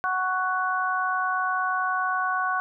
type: harmonic tone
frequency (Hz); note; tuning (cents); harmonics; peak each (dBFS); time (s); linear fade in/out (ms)
371; F#4; +5; 2 / 3 / 4; -29 / -26 / -27; 0.04-2.6; 0
effects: none